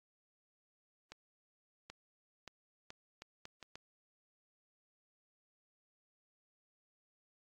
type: accelerating click train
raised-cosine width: 0.2 ms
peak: -30 dBFS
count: 8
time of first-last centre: 1.12-3.755 s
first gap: 780 ms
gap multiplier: 0.74
effects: AAC 32 kbps